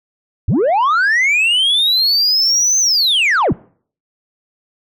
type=linear two-way sweep; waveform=sine; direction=up then down; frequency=63.9 to 6272 to 63.9 Hz; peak=-8 dBFS; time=0.48-3.53 s; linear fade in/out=5 ms; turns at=2.79 s; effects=noise-tail reverb RT60 0.5 s tail -25 dB re dry + tanh soft clip ceiling -10 dBFS